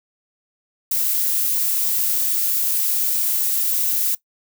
violet noise, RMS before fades -20 dBFS, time 0.91-4.15 s, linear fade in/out 5 ms, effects noise-tail reverb RT60 0.1 s tail -19 dB re dry

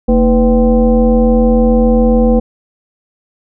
sine tone with frequency modulation, 228.5 Hz, A#3, 34 cents flat, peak -6 dBFS, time 0.08-2.4 s, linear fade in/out 10 ms, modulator 272 Hz, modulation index 1.2, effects none

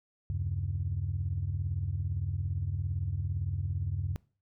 sine tone cluster, 77.9 / 95.5 / 137.2 Hz, D#2 / G2 / C#3, +3 / -45 / -17 cents, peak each -36 / -31 / -36 dBFS, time 0.3-4.16 s, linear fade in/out 0 ms, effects noise-tail reverb RT60 0.4 s tail -23 dB re dry + tanh soft clip ceiling -22 dBFS

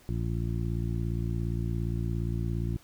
harmonic tone, 57.3 Hz, A#1, 29 cents flat, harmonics 1 / 2 / 3 / 4 / 5 / 6, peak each -32 / -31 / -35 / -43 / -43 / -41 dBFS, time 0.09-2.77 s, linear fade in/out 0 ms, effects pink hiss -58 dBFS RMS until 2.83 s

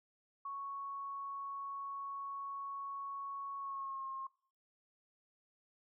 sine tone with pitch glide, 1108.7 to 1072.2 Hz, C#6 to C6, 0 to +42 cents, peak -40 dBFS, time 0.45-4.27 s, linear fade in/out 5 ms, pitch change -58 cents, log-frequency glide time 3.58-4.07 s, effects noise-tail reverb RT60 0.5 s tail -21 dB re dry

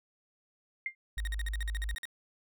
sine tone with exponential decay, 2100 Hz, C7, 6 cents sharp, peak -27 dBFS, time 0.86-0.95 s, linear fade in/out 2 ms, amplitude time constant 18 ms
sine tone, 52.1 Hz, G#1, 6 cents sharp, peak -32 dBFS, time 1.17-1.95 s, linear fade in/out 5 ms
30% pulse tone bursts, 1864.7 Hz, A#6, in tune, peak -34 dBFS, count 13, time 1.18-2.054 s, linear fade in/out 0 ms, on 22 ms, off 49 ms
effects none

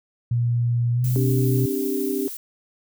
sine tone with pitch glide, 119.3 to 125.09 Hz, A#2 to B2, +41 to +23 cents, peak -18 dBFS, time 0.31-1.66 s, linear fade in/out 5 ms, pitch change +82 cents, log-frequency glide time 0.93-1.04 s
violet noise, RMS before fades -34 dBFS, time 1.04-2.37 s, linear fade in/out 2 ms
sine chord, C suspended second, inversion none, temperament just, 261.6 / 294.3 / 392.4 Hz, C4 / D4 / G4, 0 / +4 / +2 cents, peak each -27 / -27 / -25 dBFS, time 1.16-2.28 s, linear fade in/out 0 ms
effects none

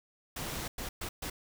pink noise bursts at uneven times, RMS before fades -38 dBFS, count 4, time 0.36-0.68 / 0.78-0.89 / 1.01-1.09 / 1.22-1.3 s, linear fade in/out 5 ms, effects none

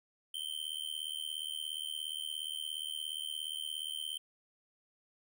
square tone with amplitude modulation, 3107 Hz, G7, 16 cents flat, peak -34 dBFS, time 0.34-4.18 s, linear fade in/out 5 ms, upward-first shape sine, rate 77.1 Hz, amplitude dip 95%, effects 12-bit

